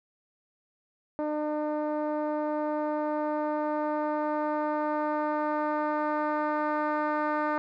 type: tone with low-pass filter sweep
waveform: 10% pulse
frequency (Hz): 301.7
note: D4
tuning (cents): +47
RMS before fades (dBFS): -29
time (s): 1.19-7.58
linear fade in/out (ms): 0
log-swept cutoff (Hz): 630 to 1300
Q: 1.2
effects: none